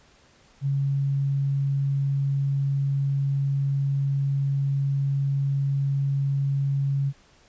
sine tone, 138.59 Hz, C#3, in tune, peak -21 dBFS, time 0.61-7.13 s, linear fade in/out 50 ms, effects pink hiss -57 dBFS RMS until 7.48 s + resampled to 16000 Hz

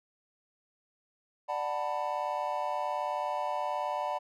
triangle chord, B minor seventh, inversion first, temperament just, 592.7 / 740.8 / 889 / 987.8 Hz, D5 / F#5 / A5 / B5, +16 / +2 / +18 / 0 cents, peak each -34 dBFS, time 1.48-4.19 s, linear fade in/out 20 ms, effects none

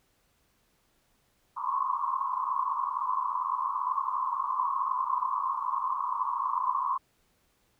white band-pass noise, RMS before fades -30 dBFS, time 1.56-6.98 s, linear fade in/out 10 ms, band 1000 to 1100 Hz, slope 96 dB/octave, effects pink hiss -70 dBFS RMS until 7.79 s

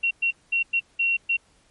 sine tone bursts at uneven times, 2737 Hz, F7, 36 cents flat, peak -19 dBFS, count 6, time 0.03-0.11 / 0.22-0.31 / 0.52-0.63 / 0.73-0.8 / 0.99-1.17 / 1.29-1.37 s, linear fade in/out 10 ms, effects pink hiss -61 dBFS RMS until 1.7 s + MP3 48 kbps

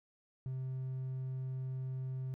triangle tone, 130.5 Hz, C3, 4 cents flat, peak -34 dBFS, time 0.46-2.34 s, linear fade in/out 0 ms, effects tanh soft clip ceiling -30 dBFS

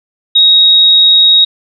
sine tone, 3778 Hz, A#7, 22 cents sharp, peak -3 dBFS, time 0.35-1.45 s, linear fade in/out 10 ms, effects none

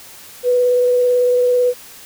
sine tone with vibrato, 493.9 Hz, B4, in tune, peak -11 dBFS, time 0.43-1.74 s, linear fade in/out 50 ms, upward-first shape sine, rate 18 Hz, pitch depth 12 cents each way, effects white hiss -39 dBFS RMS until 2.05 s

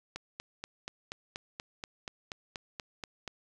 click train, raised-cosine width 0.2 ms, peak -21 dBFS, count 14, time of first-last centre 0.16-3.278 s, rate 4.17 Hz, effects none

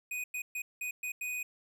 square tone bursts at uneven times, 2489 Hz, D#7, in tune, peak -35 dBFS, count 6, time 0.11-0.24 / 0.34-0.42 / 0.55-0.62 / 0.81-0.91 / 1.03-1.12 / 1.21-1.43 s, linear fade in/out 5 ms, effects none

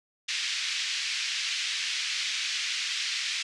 pink band-pass noise, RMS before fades -31 dBFS, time 0.28-3.43 s, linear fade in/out 10 ms, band 2100 to 5900 Hz, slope 24 dB/octave, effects resampled to 24000 Hz

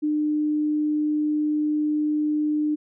sine tone, 301.5 Hz, D4, 46 cents sharp, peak -20 dBFS, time 0.02-2.76 s, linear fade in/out 20 ms, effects none

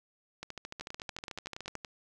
two click trains, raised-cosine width 0.2 ms, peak -23 / -23 dBFS, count 19 / 12, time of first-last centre 0.43-1.754 / 0.81-1.848 s, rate 13.6 / 10.6 Hz, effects none

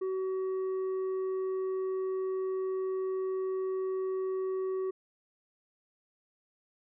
triangle tone with tanh clipping, 377.8 Hz, F#4, 36 cents sharp, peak -31 dBFS, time 0.01-4.91 s, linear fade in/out 10 ms, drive 9 dB, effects none

